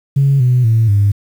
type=tone with pitch steps; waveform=sine; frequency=138.59 / 124.9 / 112.57 / 101.45 Hz; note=C#3 / B2 / A2 / G#2; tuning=0 / +20 / +40 / -40 cents; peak=-7 dBFS; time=0.16-1.12 s; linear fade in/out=10 ms; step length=240 ms; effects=tanh soft clip ceiling -4 dBFS + 7-bit